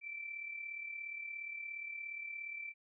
sine tone with amplitude modulation, 2336 Hz, D7, 10 cents flat, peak -39 dBFS, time 0.01-2.74 s, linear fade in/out 50 ms, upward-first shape sine, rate 37.1 Hz, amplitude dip 55%, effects none

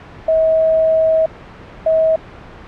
sine tone pair in turn, 641 / 641 Hz, E5 / E5, -49 / -49 cents, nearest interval unison, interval 0 cents, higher neither, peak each -10 dBFS, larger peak neither, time 0.28-1.26 / 1.86-2.16 s, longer first, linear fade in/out 5 ms, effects pink hiss -36 dBFS RMS until 2.67 s + low-pass 2000 Hz 12 dB/octave

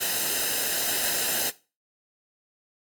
white noise with comb filter, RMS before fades -26 dBFS, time 0-1.51 s, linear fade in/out 20 ms, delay 0.88 ms, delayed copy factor -0.65, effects noise-tail reverb RT60 0.3 s tail -18 dB re dry + AAC 64 kbps

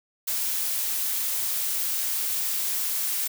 blue noise, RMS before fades -27 dBFS, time 0.27-3.28 s, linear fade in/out 10 ms, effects none

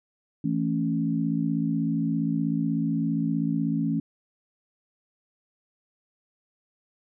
sine chord, A major, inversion second, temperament equal with one note detuned, 164.81 / 221.5 / 277.2 Hz, E3 / A3 / C#4, 0 / +12 / 0 cents, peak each -27 / -28 / -27 dBFS, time 0.44-4 s, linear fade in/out 5 ms, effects none

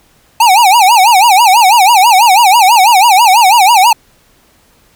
square tone with vibrato, 844 Hz, G#5, 28 cents sharp, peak -4 dBFS, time 0.4-3.93 s, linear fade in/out 5 ms, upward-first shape sine, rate 6.1 Hz, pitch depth 240 cents each way, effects pink hiss -49 dBFS RMS until 4.95 s

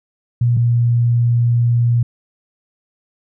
sine tone pair in turn, 120 / 119.03 Hz, B2 / A#2, -49 / +37 cents, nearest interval unison, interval 14 cents, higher first, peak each -11 dBFS, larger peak neither, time 0.41-0.57 / 0.57-2.03 s, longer second, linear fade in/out 5 ms, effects none

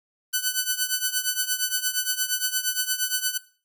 5% pulse tone with tremolo, 1501 Hz, F#6, 24 cents sharp, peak -8 dBFS, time 0.33-3.38 s, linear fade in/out 10 ms, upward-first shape triangle, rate 8.6 Hz, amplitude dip 85%, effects noise-tail reverb RT60 0.4 s tail -19 dB re dry + AAC 64 kbps

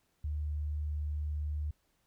sine tone, 74.8 Hz, D2, 32 cents sharp, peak -32 dBFS, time 0.24-1.71 s, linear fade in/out 5 ms, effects pink hiss -75 dBFS RMS until 2.06 s

